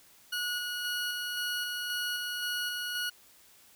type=tone with tremolo; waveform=20% pulse; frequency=1455 Hz; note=F#6; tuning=29 cents flat; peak=-26 dBFS; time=0.32-3.1 s; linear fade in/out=10 ms; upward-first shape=square; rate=1.9 Hz; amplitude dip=25%; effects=white hiss -59 dBFS RMS until 3.75 s